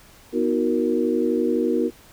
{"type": "chord", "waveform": "sine", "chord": "B major seventh", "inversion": "none", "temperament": "equal with one note detuned", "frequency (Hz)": [246.9, 318, 370, 466.2], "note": ["B3", "D#4", "F#4", "A#4"], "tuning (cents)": [0, 38, 0, 0], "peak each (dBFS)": -24, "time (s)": [0.32, 1.91], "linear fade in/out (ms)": 50, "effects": ["pink hiss -50 dBFS RMS until 2.12 s"]}